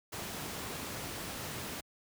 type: noise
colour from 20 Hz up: pink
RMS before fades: -40 dBFS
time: 0.12-1.81 s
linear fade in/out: 10 ms
effects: high-pass 80 Hz 12 dB/octave